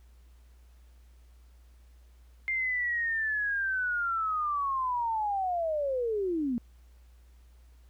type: linear sweep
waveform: sine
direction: down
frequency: 2114 to 227.7 Hz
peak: -27 dBFS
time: 2.48-6.58 s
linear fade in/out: 0 ms
effects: added 60 Hz sine -53 dBFS peak until 7.89 s + pink hiss -69 dBFS RMS until 7.89 s